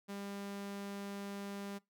sawtooth tone, 200 Hz, G3, 35 cents sharp, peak -38 dBFS, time 0.08-1.79 s, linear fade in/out 20 ms, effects noise-tail reverb RT60 0.2 s tail -22 dB re dry

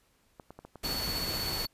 clicks, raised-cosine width 1 ms, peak -31 dBFS, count 7, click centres 0.398 / 0.506 / 0.59 / 0.65 / 0.757 / 0.848 / 1.024 s
pink noise, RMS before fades -36 dBFS, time 0.83-1.66 s, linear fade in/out 10 ms
square tone with tremolo, 4435 Hz, C#8, in tune, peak -32 dBFS, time 0.84-1.67 s, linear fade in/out 10 ms, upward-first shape sine, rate 16 Hz, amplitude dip 40%
effects pink hiss -69 dBFS RMS until 1.73 s + resampled to 32000 Hz

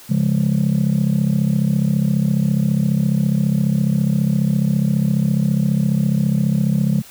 sine chord, Db major, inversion none, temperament just, 138.59 / 173.24 / 207.9 Hz, Db3 / F3 / Ab3, 0 / -14 / +2 cents, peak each -17 dBFS, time 0.09-7.02 s, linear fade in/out 20 ms, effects tanh soft clip ceiling -9 dBFS + white hiss -42 dBFS RMS until 7.1 s

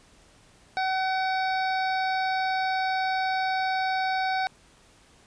harmonic tone, 756 Hz, F#5, 37 cents sharp, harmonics 1 / 2 / 3 / 5 / 6 / 7, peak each -25 / -31 / -35 / -39 / -41 / -42 dBFS, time 0.77-4.47 s, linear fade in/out 0 ms, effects pink hiss -57 dBFS RMS until 5.26 s + resampled to 22050 Hz

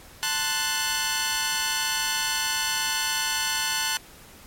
10% pulse chord, F# diminished, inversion first, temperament equal, 880 / 1046.5 / 1480 Hz, A5 / C6 / F#6, 0 / 0 / 0 cents, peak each -20 / -23 / -18 dBFS, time 0.23-3.97 s, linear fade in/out 0 ms, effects pink hiss -48 dBFS RMS until 4.46 s + MP3 64 kbps

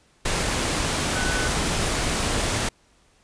sine tone in noise, 1498 Hz, F#6, 21 cents sharp, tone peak -28 dBFS, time 1.15-1.48 s, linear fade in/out 5 ms, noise pink, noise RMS -24 dBFS, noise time 0.25-2.69 s, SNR -7 dB, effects pink hiss -60 dBFS RMS until 3.23 s + resampled to 22050 Hz

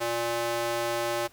square tone with high-pass filter, 117.5 Hz, A#2, 14 cents sharp, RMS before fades -29 dBFS, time 0-1.28 s, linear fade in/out 20 ms, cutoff 510 Hz, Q 1.4, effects pink hiss -57 dBFS RMS until 1.32 s

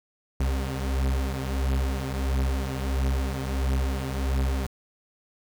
40% pulse beating tone pair, 65.41 / 66.91 Hz, C2 / C2, 0 / +39 cents, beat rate 1.5 Hz, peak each -28 / -25 dBFS, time 0.4-4.67 s, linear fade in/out 5 ms, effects 9-bit

